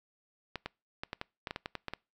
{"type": "clicks", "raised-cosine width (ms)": 0.3, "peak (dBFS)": -20, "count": 12, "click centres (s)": [0.557, 0.66, 1.035, 1.131, 1.214, 1.472, 1.509, 1.561, 1.659, 1.753, 1.883, 1.936], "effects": ["noise-tail reverb RT60 0.3 s tail -26 dB re dry"]}